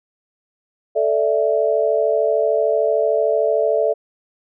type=chord; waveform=sine; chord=A suspended fourth; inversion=none; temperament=just; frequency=440 / 586.7 / 660 Hz; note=A4 / D5 / E5; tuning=0 / -2 / +2 cents; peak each=-19 dBFS; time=0.95-3.94 s; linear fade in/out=20 ms; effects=none